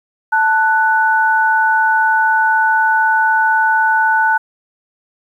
sine tone pair together, 882 / 1483.3 Hz, A5 / F#6, +4 / +4 cents, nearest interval major sixth, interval 900 cents, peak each -13 dBFS, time 0.32-4.38 s, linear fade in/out 10 ms, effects 8-bit

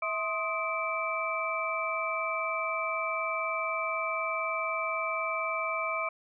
sine tone cluster, 650 / 1054 / 1254 / 2325 Hz, E5 / C6 / D#6 / D7, -24 / +12 / +13 / -18 cents, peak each -35 / -36 / -34 / -33 dBFS, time 0.02-6.09 s, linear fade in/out 5 ms, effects none

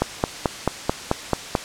click train, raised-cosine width 1 ms, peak -3 dBFS, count 8, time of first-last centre 0.02-1.552 s, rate 4.57 Hz, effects white hiss -34 dBFS RMS until 1.64 s + low-pass 7000 Hz 12 dB/octave

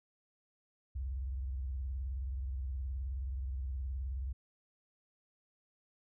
sine tone with vibrato, 65.41 Hz, C2, in tune, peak -35 dBFS, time 0.95-4.33 s, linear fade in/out 10 ms, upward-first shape sine, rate 19 Hz, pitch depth 200 cents each way, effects none

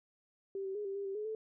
sine tone with pitch steps, 390.6 / 384.4 / 416.2 / 391.3 / 399.6 / 389.5 / 423.3 / 437.5 Hz, G4 / G4 / G#4 / G4 / G4 / G4 / G#4 / A4, -6 / -34 / +4 / -3 / +33 / -11 / +33 / -10 cents, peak -36 dBFS, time 0.55-1.35 s, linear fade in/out 2 ms, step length 100 ms, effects none

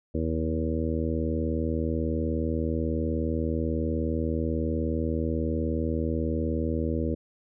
harmonic tone with a mistuned harmonic, 80 Hz, D#2, 49 cents sharp, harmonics 1 / 2 / 3 / 4 / 5 / 6 / 7, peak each -29 / -35 / -31 / -32 / -37 / -34 / -38 dBFS, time 0.14-7.15 s, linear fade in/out 10 ms, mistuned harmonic 1, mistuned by -26 cents, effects none

